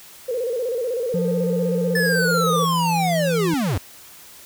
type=tone with vibrato; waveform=sine; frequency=485.9 Hz; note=B4; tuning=28 cents flat; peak=-21 dBFS; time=0.28-2.65 s; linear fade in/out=10 ms; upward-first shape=square; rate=16 Hz; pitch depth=91 cents each way
type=tone with pitch glide; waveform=triangle; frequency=175.8 to 168.06 Hz; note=F3 to E3; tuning=+12 to +34 cents; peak=-19 dBFS; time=1.14-3.54 s; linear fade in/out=2 ms; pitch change=-78 cents; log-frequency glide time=1.78-2.65 s
type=linear sweep; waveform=square; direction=down; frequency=1760 to 74.9 Hz; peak=-20 dBFS; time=1.95-3.78 s; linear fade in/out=5 ms
effects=white hiss -44 dBFS RMS until 4.45 s